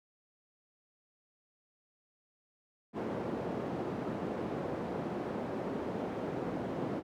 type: band-pass noise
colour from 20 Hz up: white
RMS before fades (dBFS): -37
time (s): 2.93-7.03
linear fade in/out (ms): 50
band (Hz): 160 to 450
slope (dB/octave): 12
effects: none